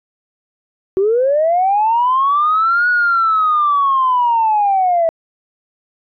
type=linear two-way sweep; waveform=sine; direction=up then down; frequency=370 to 1467 to 648 Hz; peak=-10 dBFS; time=0.97-5.09 s; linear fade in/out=0 ms; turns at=2.89 s; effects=tanh soft clip ceiling -6 dBFS